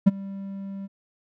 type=tone with ADSR envelope; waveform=triangle; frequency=196 Hz; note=G3; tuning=in tune; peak=-7 dBFS; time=0.06-0.88 s; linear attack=16 ms; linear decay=24 ms; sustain=-23 dB; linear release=30 ms; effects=none